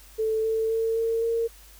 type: tone with pitch steps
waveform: sine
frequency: 440 / 444.9 / 449.8 / 454.7 / 459.7 Hz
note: A4 / A4 / A4 / A#4 / A#4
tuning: 0 / +19 / +38 / -43 / -24 cents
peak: -22 dBFS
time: 0.18-1.48 s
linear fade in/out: 20 ms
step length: 260 ms
effects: added 50 Hz sine -50 dBFS peak until 1.79 s + white hiss -52 dBFS RMS until 1.79 s